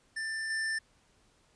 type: tone with level steps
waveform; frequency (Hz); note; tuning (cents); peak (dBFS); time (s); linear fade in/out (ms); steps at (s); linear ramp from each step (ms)
square; 1778; A6; +18; -34 / -31; 0.16-0.79; 10; 0.5; 5
effects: pink hiss -67 dBFS RMS until 1.55 s + resampled to 22050 Hz